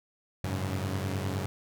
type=chord; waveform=sawtooth; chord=F# suspended second; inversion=none; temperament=equal with one note detuned; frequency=94.12 / 103.83 / 138.59 Hz; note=F#2 / G#2 / C#3; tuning=+30 / 0 / 0 cents; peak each=-28 / -32 / -33 dBFS; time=0.44-1.46 s; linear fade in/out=0 ms; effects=none